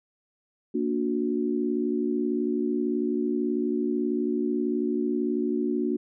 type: chord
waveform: sine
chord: Bb augmented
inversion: none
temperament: just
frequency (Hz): 233.1 / 291.4 / 364.2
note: Bb3 / D4 / F#4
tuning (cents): 0 / -13 / -27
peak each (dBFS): -28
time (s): 0.74-5.97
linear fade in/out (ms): 10
effects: none